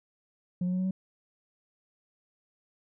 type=tone with pitch steps; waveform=sine; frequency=178.9 / 181.29 / 183.72 / 186.17 / 188.66 Hz; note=F3 / F#3 / F#3 / F#3 / F#3; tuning=+42 / -35 / -12 / +11 / +34 cents; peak=-24 dBFS; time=0.61-0.91 s; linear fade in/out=5 ms; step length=60 ms; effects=tanh soft clip ceiling -25 dBFS